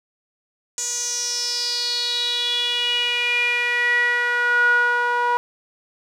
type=tone with band-pass filter sweep; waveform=sawtooth; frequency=483.5 Hz; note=B4; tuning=37 cents flat; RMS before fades=-21 dBFS; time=0.78-5.37 s; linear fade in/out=0 ms; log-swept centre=6900 to 1100 Hz; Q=7.2; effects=none